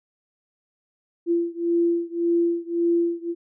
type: beating tone pair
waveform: sine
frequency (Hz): 340.1 / 341.9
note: F4 / F4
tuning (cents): -46 / -37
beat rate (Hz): 1.8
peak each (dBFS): -22 / -23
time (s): 1.26-3.35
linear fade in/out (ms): 50
effects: none